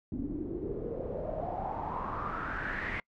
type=noise with low-pass filter sweep; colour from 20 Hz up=pink; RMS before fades=-36 dBFS; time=0.12-3 s; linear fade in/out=2 ms; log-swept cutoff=260 to 2100 Hz; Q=6.5; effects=noise-tail reverb RT60 0.1 s tail -26 dB re dry